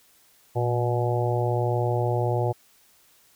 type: harmonic tone with a mistuned harmonic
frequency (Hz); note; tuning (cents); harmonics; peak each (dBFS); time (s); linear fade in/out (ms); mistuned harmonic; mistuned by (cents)
121.4; B2; -29; 1 / 3 / 4 / 5 / 6 / 7; -24 / -29 / -30 / -31 / -32 / -32; 0.55-2.53; 20; 1; -59
effects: white hiss -59 dBFS RMS until 3.35 s